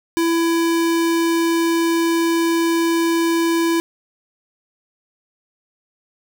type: tone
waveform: square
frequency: 333.4 Hz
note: E4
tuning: 20 cents sharp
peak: -16 dBFS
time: 0.17-3.8 s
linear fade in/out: 0 ms
effects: none